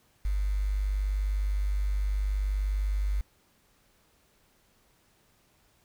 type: tone with quantisation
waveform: sine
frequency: 49.67 Hz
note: G1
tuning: 24 cents sharp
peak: -25 dBFS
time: 0.25-3.21 s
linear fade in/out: 0 ms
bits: 8
effects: pink hiss -66 dBFS RMS until 5.84 s